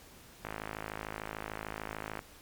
click train, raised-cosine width 0.5 ms, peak -22 dBFS, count 94, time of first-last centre 0.45-2.192 s, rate 53.4 Hz, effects pink hiss -55 dBFS RMS until 2.41 s + MP3 96 kbps

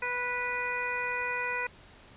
harmonic tone, 491.9 Hz, B4, 7 cents flat, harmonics 1 / 2 / 3 / 4 / 5, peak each -39 / -36 / -36 / -35 / -35 dBFS, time 0.02-1.67 s, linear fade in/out 5 ms, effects pink hiss -54 dBFS RMS until 2.16 s + resampled to 8000 Hz

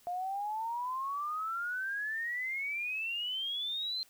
sine exponential sweep, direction up, 698.5 to 4161 Hz, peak -33 dBFS, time 0.07-4.03 s, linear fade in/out 0 ms, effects white hiss -63 dBFS RMS until 4.09 s

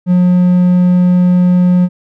triangle tone, 179.5 Hz, F3, 48 cents sharp, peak -4 dBFS, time 0.06-1.89 s, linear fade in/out 50 ms, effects none

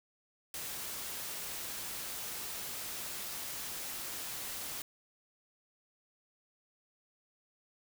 white noise, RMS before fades -41 dBFS, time 0.54-4.82 s, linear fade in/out 2 ms, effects none

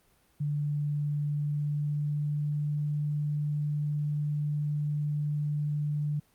sine tone with pitch glide, 146.83 to 148.11 Hz, D3 to D3, 0 to +15 cents, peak -27 dBFS, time 0.4-6.2 s, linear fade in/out 10 ms, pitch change +15 cents, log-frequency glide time 1.25-2.82 s, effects pink hiss -66 dBFS RMS until 6.34 s + Opus 32 kbps

